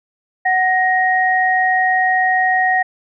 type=tone pair together; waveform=sine; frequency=744 / 1874.8 Hz; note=F#5 / A#6; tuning=+9 / +9 cents; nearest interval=octave + major third; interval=1600 cents; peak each=-15 dBFS; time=0.45-2.83 s; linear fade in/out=10 ms; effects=none